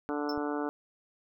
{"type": "harmonic tone", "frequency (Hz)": 146.83, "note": "D3", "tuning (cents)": 0, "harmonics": [2, 3, 4, 5, 6, 7, 8, 9, 10], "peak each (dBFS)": [-33, -36, -41, -41, -41, -46, -44, -44, -44], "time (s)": [0.09, 0.69], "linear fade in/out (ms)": 0}
{"type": "tone with exponential decay", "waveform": "triangle", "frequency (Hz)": 5300, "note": "E8", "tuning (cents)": 9, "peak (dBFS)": -32, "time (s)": [0.29, 0.38], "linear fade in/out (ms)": 5, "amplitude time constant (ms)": 19}
{"type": "click", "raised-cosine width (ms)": 5, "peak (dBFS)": -35, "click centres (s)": 0.377}
{"effects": []}